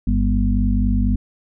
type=harmonic tone with a mistuned harmonic; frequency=50.1 Hz; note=G1; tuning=38 cents sharp; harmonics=1 / 2 / 4 / 5; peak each=-17 / -23 / -22 / -22 dBFS; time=0.07-1.16 s; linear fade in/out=5 ms; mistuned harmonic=5; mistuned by=-43 cents; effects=none